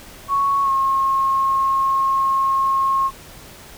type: tone with pitch glide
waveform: sine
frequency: 1108.7 to 1079.6 Hz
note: C#6 to C#6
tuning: 0 to -46 cents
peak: -15 dBFS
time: 0.28-3.11 s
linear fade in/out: 50 ms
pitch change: -46 cents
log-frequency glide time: 0.63-0.71 s
effects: pink hiss -41 dBFS RMS until 3.77 s